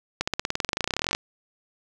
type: accelerating click train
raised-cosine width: 0.2 ms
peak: -7 dBFS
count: 26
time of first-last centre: 0.21-1.149 s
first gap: 65 ms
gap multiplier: 0.95
effects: none